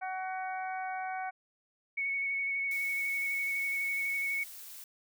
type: harmonic tone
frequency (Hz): 374.8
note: F#4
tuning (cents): +22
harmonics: 2 / 3 / 4 / 5 / 6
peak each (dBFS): -35 / -48 / -42 / -51 / -45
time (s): 0.01-1.31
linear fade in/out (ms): 20
type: tone with vibrato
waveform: sine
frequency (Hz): 2217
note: C#7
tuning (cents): 0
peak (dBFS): -30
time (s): 1.97-4.44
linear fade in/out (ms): 10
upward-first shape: square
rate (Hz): 12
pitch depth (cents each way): 12
type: noise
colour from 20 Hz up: blue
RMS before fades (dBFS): -47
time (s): 2.71-4.84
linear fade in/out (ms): 2
effects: none

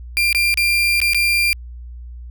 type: tone with dropouts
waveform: 35% pulse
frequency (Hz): 2384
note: D7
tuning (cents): +25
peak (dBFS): -12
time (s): 0.17-1.53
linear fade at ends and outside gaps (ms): 0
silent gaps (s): 0.328-0.348 / 0.541-0.574 / 1.002-1.016 / 1.134-1.146
effects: added 60 Hz sine -31 dBFS peak until 2.3 s

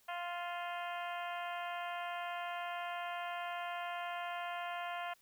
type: harmonic tone with a mistuned harmonic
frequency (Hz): 349.2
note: F4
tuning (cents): 0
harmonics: 2 / 3 / 4 / 5 / 6 / 7 / 8 / 9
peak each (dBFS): -41 / -45 / -47 / -49 / -51 / -52 / -53 / -54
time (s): 0.08-5.14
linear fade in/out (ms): 10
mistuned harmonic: 7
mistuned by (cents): +43
effects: white hiss -69 dBFS RMS until 5.21 s

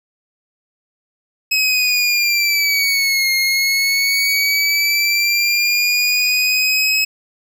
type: linear two-way sweep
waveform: 25% pulse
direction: down then up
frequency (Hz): 2565 to 2136 to 2565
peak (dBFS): -10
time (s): 1.51-7.05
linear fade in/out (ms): 10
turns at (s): 3.32
effects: none

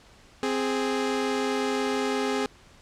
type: tone pair together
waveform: sawtooth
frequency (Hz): 261.6 / 415.3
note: C4 / G#4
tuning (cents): 0 / 0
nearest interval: minor sixth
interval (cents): 800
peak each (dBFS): -24 / -23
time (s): 0.43-2.46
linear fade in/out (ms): 0
effects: pink hiss -54 dBFS RMS until 2.81 s + low-pass 7000 Hz 12 dB/octave

